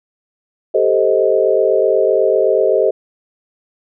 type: chord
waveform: sine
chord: A half-diminished seventh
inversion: third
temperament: equal with one note detuned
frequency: 392 / 440 / 523.3 / 627.7 Hz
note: G4 / A4 / C5 / Eb5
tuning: 0 / 0 / 0 / +15 cents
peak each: -16 dBFS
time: 0.74-2.91 s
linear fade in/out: 10 ms
effects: none